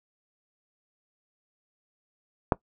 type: click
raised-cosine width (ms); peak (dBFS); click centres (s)
1; -5; 2.522
effects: noise-tail reverb RT60 0.1 s tail -21 dB re dry